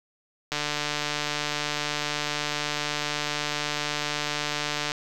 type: click train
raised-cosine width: 0.2 ms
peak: -10 dBFS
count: 652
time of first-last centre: 0.52-4.919 s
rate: 148 Hz
effects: 8-bit